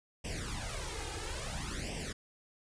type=noise with flanger; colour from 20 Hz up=pink; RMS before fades=-39 dBFS; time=0.24-2.13 s; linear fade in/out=10 ms; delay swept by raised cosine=0.36 to 2.46 ms; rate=0.59 Hz; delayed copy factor=+0.9; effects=resampled to 22050 Hz